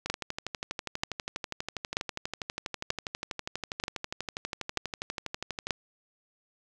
two click trains, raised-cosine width 0.2 ms, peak -10 / -16 dBFS, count 7 / 70, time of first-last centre 0.1-5.707 / 0.06-5.67 s, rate 1.07 / 12.3 Hz, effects none

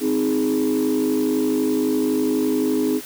sine chord, Ab major, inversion first, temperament just, 259.6 / 311.5 / 415.3 Hz, C4 / Eb4 / Ab4, -13 / +2 / 0 cents, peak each -20 / -20 / -21 dBFS, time 0-3.01 s, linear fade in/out 50 ms, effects tanh soft clip ceiling -13 dBFS + white hiss -37 dBFS RMS until 3.05 s

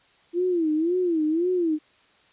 sine tone with vibrato, 335 Hz, E4, 28 cents sharp, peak -20 dBFS, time 0.33-1.79 s, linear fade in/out 50 ms, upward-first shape sine, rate 1.9 Hz, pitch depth 160 cents each way, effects white hiss -59 dBFS RMS until 2.32 s + resampled to 8000 Hz

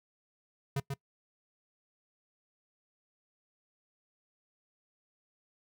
square tone with echo, 138.59 Hz, C#3, in tune, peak -30 dBFS, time 0.76-0.8 s, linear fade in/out 5 ms, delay 140 ms, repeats 1, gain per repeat -4 dB, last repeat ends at 0.94 s, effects noise-tail reverb RT60 0.1 s tail -22 dB re dry

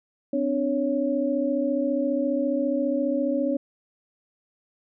sine tone cluster, 259.4 / 294.1 / 557 Hz, C4 / D4 / C#5, -15 / +3 / +8 cents, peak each -26 dBFS, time 0.33-3.57 s, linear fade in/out 5 ms, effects none

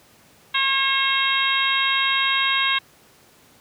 harmonic tone, 540 Hz, C#5, 45 cents flat, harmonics 2 / 3 / 4 / 5 / 6 / 7, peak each -25 / -25 / -25 / -25 / -25 / -25 dBFS, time 0.54-2.79 s, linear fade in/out 10 ms, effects pink hiss -53 dBFS RMS until 3.6 s + high-pass 100 Hz 12 dB/octave

